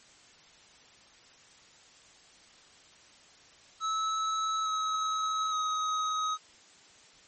square tone with pitch steps, 1300 / 1282.1 / 1264.5 Hz, E6 / E6 / D#6, -24 / -48 / +28 cents, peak -29 dBFS, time 3.8-6.38 s, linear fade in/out 50 ms, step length 860 ms, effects white hiss -57 dBFS RMS until 7.27 s + MP3 32 kbps

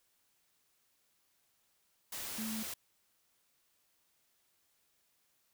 sine tone in noise, 220 Hz, A3, in tune, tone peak -38 dBFS, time 2.38-2.63 s, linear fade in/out 5 ms, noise white, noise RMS -42 dBFS, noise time 2.12-2.74 s, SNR +1 dB, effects white hiss -75 dBFS RMS until 5.53 s

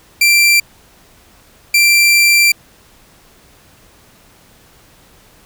sawtooth tone bursts at uneven times, 2356 Hz, D7, 5 cents sharp, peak -4 dBFS, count 2, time 0.21-0.6 / 1.74-2.52 s, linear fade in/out 5 ms, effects pink hiss -47 dBFS RMS until 5.45 s

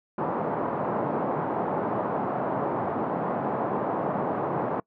white band-pass noise, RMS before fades -28 dBFS, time 0.18-4.8 s, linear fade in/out 2 ms, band 130 to 970 Hz, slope 24 dB/octave, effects noise-tail reverb RT60 0.1 s tail -25 dB re dry

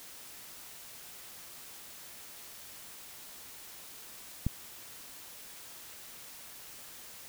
click, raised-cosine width 5 ms, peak -16 dBFS, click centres 4.466 s, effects white hiss -49 dBFS RMS until 7.28 s

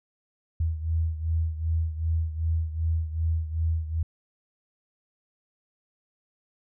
sine beating tone pair, 80.5 / 83.1 Hz, E2 / E2, -41 / +15 cents, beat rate 2.6 Hz, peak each -25 / -30 dBFS, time 0.6-4.03 s, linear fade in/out 5 ms, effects none

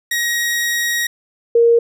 sawtooth / sine tone pair in turn, 1891 / 467.1 Hz, A#6 / A#4, +24 / +3 cents, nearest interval 2 octaves, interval 2421 cents, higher first, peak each -13 / -8 dBFS, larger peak second, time 0.11-1.07 / 1.55-1.79 s, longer first, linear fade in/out 5 ms, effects none

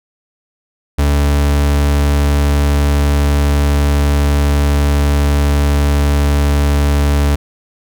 40% pulse tone, 72 Hz, D2, 34 cents flat, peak -9 dBFS, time 0.98-7.36 s, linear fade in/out 10 ms, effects none

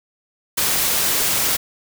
white noise, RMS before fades -19 dBFS, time 0.57-1.57 s, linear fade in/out 10 ms, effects none

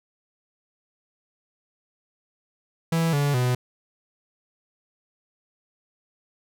45% pulse tone with pitch steps, 164.81 / 143.48 / 124.9 Hz, E3 / D3 / B2, 0 / -40 / +20 cents, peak -20 dBFS, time 2.92-3.55 s, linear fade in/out 5 ms, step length 210 ms, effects none

